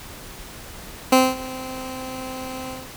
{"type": "tone with ADSR envelope", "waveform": "15% pulse", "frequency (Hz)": 259.4, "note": "C4", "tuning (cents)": -15, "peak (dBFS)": -4, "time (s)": [1.12, 2.9], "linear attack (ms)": 7, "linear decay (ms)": 220, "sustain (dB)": -20, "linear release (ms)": 200, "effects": ["pink hiss -39 dBFS RMS until 2.96 s"]}